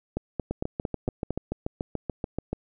two click trains, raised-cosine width 2 ms, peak -14 / -15 dBFS, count 6 / 15, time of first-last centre 0.17-1.306 / 0.51-2.53 s, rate 4.4 / 6.93 Hz, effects none

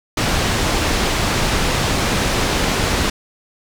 pink low-pass noise, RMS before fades -18 dBFS, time 0.17-3.1 s, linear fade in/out 5 ms, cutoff 6800 Hz, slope 12 dB/octave, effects none

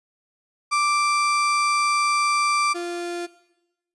35% pulse tone pair in turn, 1174.7 / 347.6 Hz, D6 / F4, 0 / -8 cents, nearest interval octave + major sixth, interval 2108 cents, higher first, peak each -17 / -25 dBFS, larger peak first, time 0.71-2.74 / 2.74-3.27 s, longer first, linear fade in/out 20 ms, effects noise-tail reverb RT60 0.9 s tail -17 dB re dry + resampled to 24000 Hz

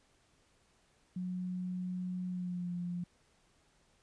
sine tone with pitch glide, 181.9 to 175.7 Hz, F#3 to F3, -29 to +11 cents, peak -35 dBFS, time 1.16-3.04 s, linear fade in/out 5 ms, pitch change -60 cents, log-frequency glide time 2.27-2.73 s, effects pink hiss -70 dBFS RMS until 4.02 s + resampled to 22050 Hz

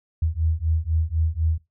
sine beating tone pair, 78.5 / 82.5 Hz, D#2 / E2, +16 / +2 cents, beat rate 4 Hz, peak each -23 dBFS, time 0.22-1.58 s, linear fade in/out 5 ms, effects noise-tail reverb RT60 0.2 s tail -19 dB re dry

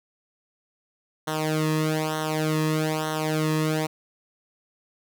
sawtooth tone with flanger, 155.8 Hz, D#3, 3 cents sharp, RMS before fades -25 dBFS, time 1.27-3.87 s, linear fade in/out 10 ms, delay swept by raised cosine 0.41 to 1.37 ms, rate 1.1 Hz, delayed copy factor -0.9, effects none

